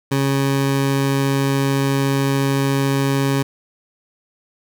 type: tone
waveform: 20% pulse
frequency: 137.4 Hz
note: C#3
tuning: 15 cents flat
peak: -11 dBFS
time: 0.11-3.43 s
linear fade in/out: 10 ms
effects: none